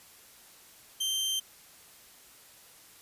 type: tone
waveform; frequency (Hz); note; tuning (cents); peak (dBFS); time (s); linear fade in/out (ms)
sawtooth; 3136; G7; 0; -25; 1-1.4; 10
effects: white hiss -55 dBFS RMS until 3.01 s + resampled to 32000 Hz